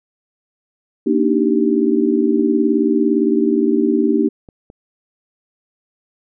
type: chord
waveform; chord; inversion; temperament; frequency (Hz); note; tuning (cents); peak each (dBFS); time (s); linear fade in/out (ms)
sine; Eb major seventh; second; just; 233.3 / 291.7 / 311.1 / 388.9; Bb3 / D4 / Eb4 / G4; +2 / -12 / 0 / -14; -18; 1.06-4.29; 10
type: clicks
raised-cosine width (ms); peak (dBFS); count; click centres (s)
2; -26; 3; 2.395 / 4.488 / 4.701
effects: none

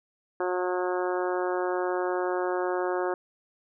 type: harmonic tone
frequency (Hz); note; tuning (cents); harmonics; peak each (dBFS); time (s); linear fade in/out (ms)
181.1; F#3; -37; 2 / 3 / 4 / 5 / 6 / 7 / 8 / 9; -28 / -32 / -34 / -36 / -38 / -39 / -40 / -41; 0.4-3.14; 2
effects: none

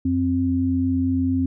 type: tone pair together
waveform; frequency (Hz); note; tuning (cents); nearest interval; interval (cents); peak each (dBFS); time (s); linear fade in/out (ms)
sine; 89.1 / 262.9; F2 / C4; +35 / +8; octave + perfect fifth; 1873; -24 / -19; 0.05-1.46; 5
effects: none

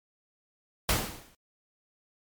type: noise with exponential decay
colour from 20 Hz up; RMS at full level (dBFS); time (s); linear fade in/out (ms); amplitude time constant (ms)
pink; -22; 0.89-1.35; 1; 98
effects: MP3 96 kbps

